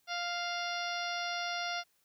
harmonic tone with a mistuned harmonic, 698.5 Hz, F5, in tune, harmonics 1 / 2 / 3 / 4 / 5 / 6 / 7 / 8, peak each -38 / -39 / -42 / -44 / -44 / -46 / -45 / -45 dBFS, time 0.07-1.84 s, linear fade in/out 50 ms, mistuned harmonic 6, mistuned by +34 cents, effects white hiss -73 dBFS RMS until 2.04 s

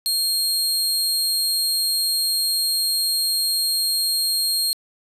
sawtooth tone, 4234 Hz, C8, 20 cents sharp, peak -16 dBFS, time 0.06-4.73 s, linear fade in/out 0 ms, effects resampled to 32000 Hz + 8-bit

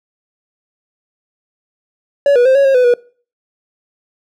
triangle tone with pitch steps, 566 / 486.2 / 524 / 555 / 540 / 500 / 484.4 Hz, C#5 / B4 / C5 / C#5 / C#5 / B4 / B4, +36 / -27 / +2 / +2 / -45 / +21 / -34 cents, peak -5 dBFS, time 2.26-2.939 s, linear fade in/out 2 ms, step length 97 ms, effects noise-tail reverb RT60 0.4 s tail -22 dB re dry

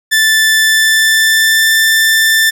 sawtooth tone with pitch glide, 1760 to 1776.3 Hz, A6 to A6, 0 to +16 cents, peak -4 dBFS, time 0.11-2.51 s, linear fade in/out 20 ms, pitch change +16 cents, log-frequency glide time 0.65-1.72 s, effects none

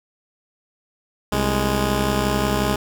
10% pulse tone pair together, 65.41 / 207.7 Hz, C2 / G#3, 0 / 0 cents, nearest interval octave + minor sixth, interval 2000 cents, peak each -13 dBFS, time 1.32-2.76 s, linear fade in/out 5 ms, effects none

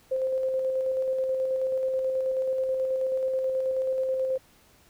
sine tone with tremolo, 523.3 Hz, C5, in tune, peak -23 dBFS, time 0.11-4.38 s, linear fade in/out 10 ms, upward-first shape square, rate 9.3 Hz, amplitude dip 25%, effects pink hiss -59 dBFS RMS until 4.89 s

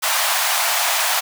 pink high-pass noise, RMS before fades -19 dBFS, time 0.02-1.21 s, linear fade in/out 20 ms, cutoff 660 Hz, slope 48 dB/octave, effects none

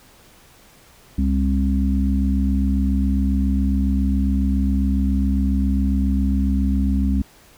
harmonic tone, 67.3 Hz, C2, 49 cents sharp, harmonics 1 / 3 / 4, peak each -18 / -21 / -24 dBFS, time 1.18-7.22 s, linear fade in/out 5 ms, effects pink hiss -50 dBFS RMS until 7.57 s

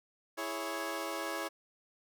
15% pulse chord, C# minor, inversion first, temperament equal, 329.6 / 415.3 / 554.4 Hz, E4 / G#4 / C#5, 0 / 0 / 0 cents, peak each -33 / -36 / -33 dBFS, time 0.37-1.49 s, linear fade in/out 20 ms, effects none

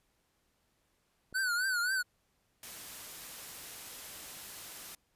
click, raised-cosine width 2 ms, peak -39 dBFS, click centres 1.327 s
square tone with vibrato, 1480 Hz, F#6, in tune, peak -30 dBFS, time 1.34-2.03 s, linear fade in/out 20 ms, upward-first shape triangle, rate 3.8 Hz, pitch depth 120 cents each way
white noise, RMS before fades -46 dBFS, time 2.63-4.95 s, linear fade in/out 2 ms
effects pink hiss -75 dBFS RMS until 5.15 s + resampled to 32000 Hz

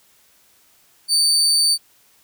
30% pulse tone, 4578 Hz, D8, 45 cents flat, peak -11 dBFS, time 1.08-1.78 s, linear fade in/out 50 ms, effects white hiss -56 dBFS RMS until 2.23 s

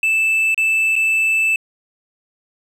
triangle tone with dropouts, 2637 Hz, E7, in tune, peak -12 dBFS, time 0.03-1.56 s, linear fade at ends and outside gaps 2 ms, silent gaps 0.545-0.577 / 0.956-0.962 s, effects resampled to 32000 Hz

